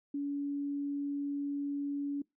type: tone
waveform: sine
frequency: 284.2 Hz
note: C#4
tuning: 43 cents sharp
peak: -32 dBFS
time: 0.14-2.22 s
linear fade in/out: 5 ms
effects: noise-tail reverb RT60 0.2 s tail -24 dB re dry